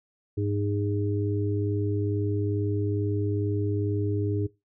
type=harmonic tone; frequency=102.3 Hz; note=G#2; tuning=26 cents flat; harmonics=1 / 3 / 4; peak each=-26 / -31 / -32 dBFS; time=0.37-4.47 s; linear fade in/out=10 ms; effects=noise-tail reverb RT60 0.2 s tail -18 dB re dry